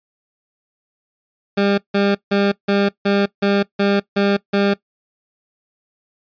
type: tone bursts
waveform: 20% pulse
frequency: 200.2 Hz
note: G3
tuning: 37 cents sharp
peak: -9 dBFS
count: 9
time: 1.57-4.74 s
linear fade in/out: 10 ms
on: 210 ms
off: 160 ms
effects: noise-tail reverb RT60 0.1 s tail -20 dB re dry + resampled to 11025 Hz

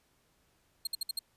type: tone bursts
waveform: sawtooth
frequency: 4220 Hz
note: C8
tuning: 14 cents sharp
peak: -28 dBFS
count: 5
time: 0.85-1.191 s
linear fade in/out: 5 ms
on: 21 ms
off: 59 ms
effects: pink hiss -71 dBFS RMS until 1.36 s + resampled to 32000 Hz

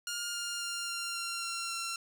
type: tone with pitch steps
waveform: 10% pulse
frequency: 1414 / 1405 / 1396.1 / 1387.3 / 1378.5 / 1369.8 / 1361.1 Hz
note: F6 / F6 / F6 / F6 / F6 / F6 / F6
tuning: +21 / +10 / -1 / -12 / -23 / -34 / -45 cents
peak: -26 dBFS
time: 0.07-1.96 s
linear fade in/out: 2 ms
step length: 270 ms
effects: none

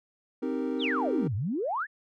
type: chord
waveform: triangle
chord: C minor seventh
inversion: none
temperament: equal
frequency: 261.6 / 311.1 / 392 / 466.2 Hz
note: C4 / Eb4 / G4 / Bb4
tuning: 0 / 0 / 0 / 0 cents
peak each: -29 / -31 / -34 / -33 dBFS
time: 0.42-1.28 s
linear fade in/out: 10 ms
type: exponential two-way sweep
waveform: sine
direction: down then up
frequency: 4065 to 92.5 to 1871 Hz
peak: -27 dBFS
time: 0.79-1.87 s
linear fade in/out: 50 ms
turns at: 1.35 s
effects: tanh soft clip ceiling -15 dBFS

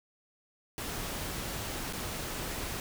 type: noise with dropouts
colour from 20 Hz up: pink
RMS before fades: -37 dBFS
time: 0.78-2.8 s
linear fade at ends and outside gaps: 1 ms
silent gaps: 1.927-1.933 s
effects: none

